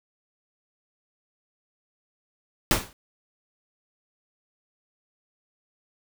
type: noise with exponential decay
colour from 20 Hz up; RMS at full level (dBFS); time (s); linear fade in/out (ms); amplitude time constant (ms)
pink; -17; 2.71-2.93; 1; 47
effects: none